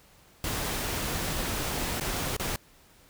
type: noise with dropouts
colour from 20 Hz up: pink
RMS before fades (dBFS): -31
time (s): 0.44-2.56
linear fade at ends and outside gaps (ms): 1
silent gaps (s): 1.999-2.009 / 2.366-2.397
effects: pink hiss -58 dBFS RMS until 3.09 s